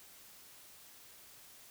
silence, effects white hiss -57 dBFS RMS until 1.7 s

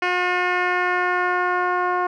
10% pulse tone with low-pass filter sweep, 359.4 Hz, F4, 50 cents sharp, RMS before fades -21 dBFS, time 0.02-2.07 s, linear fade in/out 5 ms, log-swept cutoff 2800 to 1100 Hz, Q 1.6, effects none

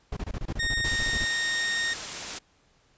brown noise bursts, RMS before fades -31 dBFS, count 16, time 0.12-1.248 s, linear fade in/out 5 ms, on 48 ms, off 24 ms
sawtooth tone, 1851 Hz, A#6, 13 cents flat, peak -22 dBFS, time 0.59-1.94 s, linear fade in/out 10 ms
white noise, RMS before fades -34 dBFS, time 0.84-2.39 s, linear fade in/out 10 ms
effects pink hiss -64 dBFS RMS until 2.97 s + resampled to 16000 Hz

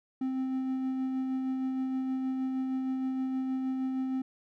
triangle tone with tremolo, 261.6 Hz, C4, in tune, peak -26 dBFS, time 0.21-4.22 s, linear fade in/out 5 ms, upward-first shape sine, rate 6.4 Hz, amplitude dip 25%, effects none

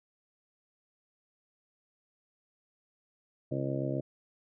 harmonic tone, 67.7 Hz, C#2, 40 cents flat, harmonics 2 / 3 / 4 / 5 / 6 / 7 / 8 / 9, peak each -34 / -44 / -37 / -37 / -48 / -42 / -40 / -39 dBFS, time 3.51-4.01 s, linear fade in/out 10 ms, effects none

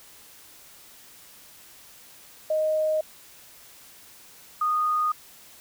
sine tone pair in turn, 622.3 / 1233.9 Hz, D#5 / D#6, 0 / -15 cents, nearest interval octave, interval 1185 cents, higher second, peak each -21 dBFS, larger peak neither, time 2.5-3.01 / 4.61-5.12 s, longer neither, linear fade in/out 5 ms, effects white hiss -50 dBFS RMS until 5.6 s

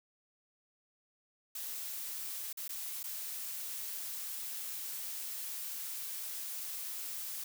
blue noise with dropouts, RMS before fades -41 dBFS, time 1.55-7.44 s, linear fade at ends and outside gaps 5 ms, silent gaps 2.529-2.572 / 2.68-2.691 / 3.031-3.039 s, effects none

